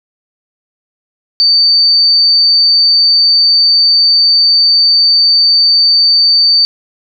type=tone; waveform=sine; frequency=4584 Hz; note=D8; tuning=43 cents flat; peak=-5 dBFS; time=1.4-6.65 s; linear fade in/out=0 ms; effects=none